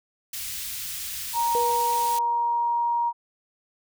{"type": "band-stop noise", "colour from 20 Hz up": "white", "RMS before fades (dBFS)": -33, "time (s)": [0.33, 2.19], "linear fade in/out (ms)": 5, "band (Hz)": [110, 2200], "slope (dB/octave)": 12}
{"type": "tone with pitch glide", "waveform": "sine", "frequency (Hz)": [938, 944], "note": ["A#5", "A#5"], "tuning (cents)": [11, 22], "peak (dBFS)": -21, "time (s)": [1.33, 3.13], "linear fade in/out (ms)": 50, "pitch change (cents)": 11, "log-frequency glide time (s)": [1.64, 2.62]}
{"type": "tone with exponential decay", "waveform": "sine", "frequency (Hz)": 480, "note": "B4", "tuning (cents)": -49, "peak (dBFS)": -23, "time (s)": [1.55, 3.07], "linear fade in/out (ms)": 0, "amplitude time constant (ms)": 330}
{"effects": []}